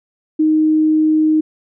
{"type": "tone", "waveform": "sine", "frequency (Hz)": 311.1, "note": "D#4", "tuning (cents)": 0, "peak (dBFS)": -10, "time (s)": [0.39, 1.41], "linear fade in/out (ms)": 10, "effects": []}